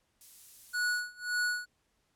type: noise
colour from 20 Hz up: violet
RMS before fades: -48 dBFS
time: 0.21-1 s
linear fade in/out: 0 ms
type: tone with tremolo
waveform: square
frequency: 1465 Hz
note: F#6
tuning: 18 cents flat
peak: -28 dBFS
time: 0.73-1.66 s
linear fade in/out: 20 ms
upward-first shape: sine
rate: 1.8 Hz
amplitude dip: 95%
effects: pink hiss -75 dBFS RMS until 2.15 s + low-pass 11000 Hz 12 dB/octave